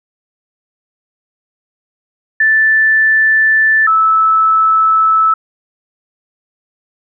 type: tone pair in turn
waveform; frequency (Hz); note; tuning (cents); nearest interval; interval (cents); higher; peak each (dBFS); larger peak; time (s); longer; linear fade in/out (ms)
sine; 1760 / 1307.4; A6 / E6; 0 / -15; perfect fourth; 515; first; -7; neither; 2.4-3.87 / 3.87-5.34; neither; 5
effects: none